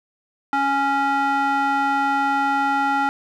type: tone with band-pass filter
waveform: square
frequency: 277.2 Hz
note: C#4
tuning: in tune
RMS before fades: -20 dBFS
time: 0.53-3.09 s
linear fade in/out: 0 ms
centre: 1100 Hz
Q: 5.5
effects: none